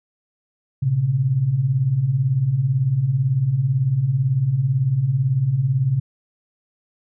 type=beating tone pair; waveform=sine; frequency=116.54 / 134.54 Hz; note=A#2 / C3; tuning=0 / +49 cents; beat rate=18 Hz; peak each=-23 / -17 dBFS; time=0.82-6 s; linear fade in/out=10 ms; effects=none